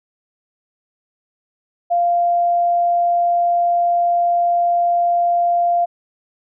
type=tone; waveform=sine; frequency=695 Hz; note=F5; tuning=9 cents flat; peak=-13 dBFS; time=1.9-5.86 s; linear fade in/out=20 ms; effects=none